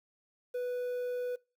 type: tone with quantisation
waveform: triangle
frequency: 493.9 Hz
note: B4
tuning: in tune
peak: -30 dBFS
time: 0.54-1.36 s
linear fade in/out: 10 ms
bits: 10
effects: noise-tail reverb RT60 0.3 s tail -24 dB re dry